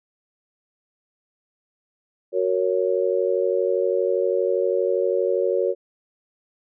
sine chord, F# major, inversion none, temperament just, 370 / 462.5 / 555 Hz, F#4 / A#4 / C#5, 0 / -14 / +2 cents, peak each -23 dBFS, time 2.32-5.75 s, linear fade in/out 50 ms, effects none

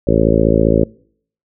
harmonic tone, 55.1 Hz, A1, 3 cents sharp, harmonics 1 / 2 / 3 / 4 / 5 / 6 / 7 / 8 / 9 / 10, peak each -19 / -19 / -19 / -19 / -19 / -19 / -19 / -19 / -19 / -19 dBFS, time 0.07-0.84 s, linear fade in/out 5 ms, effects noise-tail reverb RT60 0.6 s tail -25 dB re dry

